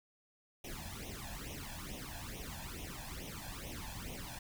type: noise with flanger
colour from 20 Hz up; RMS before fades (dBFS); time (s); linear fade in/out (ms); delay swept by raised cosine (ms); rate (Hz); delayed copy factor
pink; -45; 0.64-4.39; 5; 0.32 to 1.21; 2.3; +0.85
effects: none